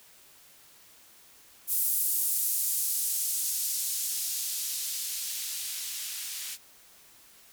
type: noise with band-pass filter sweep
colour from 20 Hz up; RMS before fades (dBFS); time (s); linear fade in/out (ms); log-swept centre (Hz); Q
violet; -31; 1.67-6.58; 50; 12000 to 2400; 0.76
effects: white hiss -56 dBFS RMS until 7.52 s